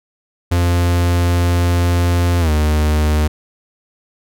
45% pulse tone with pitch glide, 87.31 to 76.01 Hz, F2 to D#2, 0 to -40 cents, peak -12 dBFS, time 0.51-3.28 s, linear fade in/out 10 ms, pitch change -240 cents, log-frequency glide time 2.4-2.5 s, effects none

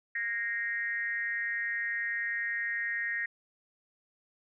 sine tone with frequency modulation, 1864.7 Hz, A#6, in tune, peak -30 dBFS, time 0.15-3.26 s, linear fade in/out 5 ms, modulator 220 Hz, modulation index 0.78, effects none

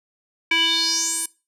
square tone with band-pass filter sweep, 329.6 Hz, E4, in tune, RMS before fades -21 dBFS, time 0.51-1.26 s, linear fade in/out 5 ms, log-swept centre 2400 to 10000 Hz, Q 5.4, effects noise-tail reverb RT60 0.3 s tail -21 dB re dry

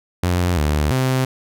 sawtooth tone with pitch steps, 89 / 74.7 / 130.1 Hz, F2 / D2 / C3, +33 / +30 / -9 cents, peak -12 dBFS, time 0.23-1.25 s, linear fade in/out 5 ms, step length 340 ms, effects none

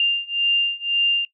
sine beating tone pair, 2794 / 2795.9 Hz, F7 / F7, 0 / +1 cents, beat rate 1.9 Hz, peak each -21 / -20 dBFS, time 0-1.25 s, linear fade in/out 2 ms, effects noise-tail reverb RT60 0.1 s tail -19 dB re dry

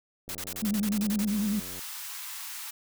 click train, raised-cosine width 2 ms, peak -34 dBFS, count 138, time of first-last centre 0.28-1.792 s, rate 90.6 Hz
white noise bursts, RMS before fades -36 dBFS, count 11, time 0.29-1.248 s, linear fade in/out 0 ms, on 58 ms, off 32 ms
sine tone with vibrato, 207.7 Hz, G#3, in tune, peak -25 dBFS, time 0.62-1.6 s, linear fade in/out 10 ms, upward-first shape triangle, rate 10 Hz, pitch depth 98 cents each way
white high-pass noise, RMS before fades -39 dBFS, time 1.27-2.71 s, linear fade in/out 10 ms, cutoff 830 Hz, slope 48 dB/octave
effects none

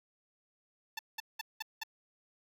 10% pulse tone bursts, 883 Hz, A5, 6 cents sharp, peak -28 dBFS, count 5, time 0.97-1.835 s, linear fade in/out 5 ms, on 21 ms, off 190 ms, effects none

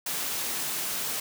white high-pass noise, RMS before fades -31 dBFS, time 0.06-1.2 s, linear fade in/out 5 ms, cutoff 120 Hz, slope 12 dB/octave, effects none

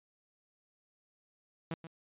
sawtooth tone with echo, 164 Hz, E3, 9 cents flat, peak -31 dBFS, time 1.71-1.74 s, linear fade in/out 2 ms, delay 130 ms, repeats 1, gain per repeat -10 dB, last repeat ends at 1.87 s, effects resampled to 8000 Hz

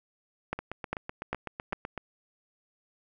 two click trains, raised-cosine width 0.5 ms, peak -20 / -15 dBFS, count 12 / 4, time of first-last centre 0.59-1.977 / 0.53-1.73 s, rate 7.93 / 2.5 Hz, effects none

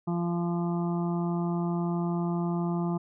harmonic tone, 172.3 Hz, F3, 23 cents flat, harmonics 1 / 2 / 4 / 5 / 6 / 7, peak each -27 / -33 / -39 / -41 / -43 / -44 dBFS, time 0.07-2.98 s, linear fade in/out 10 ms, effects none

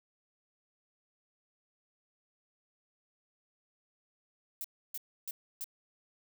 violet noise bursts, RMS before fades -39 dBFS, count 4, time 4.61-5.642 s, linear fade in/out 0 ms, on 33 ms, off 300 ms, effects none

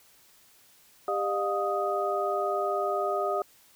sine tone cluster, 397.9 / 608 / 708 / 1248 Hz, G4 / D#5 / F5 / D#6, +26 / -40 / +23 / +5 cents, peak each -31 dBFS, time 1.08-3.42 s, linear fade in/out 2 ms, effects white hiss -59 dBFS RMS until 3.75 s

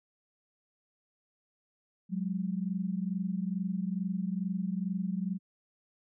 sine tone pair together, 181.7 / 204 Hz, F#3 / G#3, -31 / -31 cents, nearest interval major second, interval 200 cents, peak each -32 / -34 dBFS, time 2.09-5.39 s, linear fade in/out 50 ms, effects none

